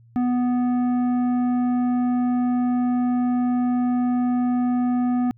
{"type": "tone with tanh clipping", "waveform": "sine", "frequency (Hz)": 246.9, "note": "B3", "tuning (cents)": 0, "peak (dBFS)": -20, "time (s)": [0.16, 5.31], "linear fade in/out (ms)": 0, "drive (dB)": 10, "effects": ["added 116 Hz sine -49 dBFS peak until 5.37 s"]}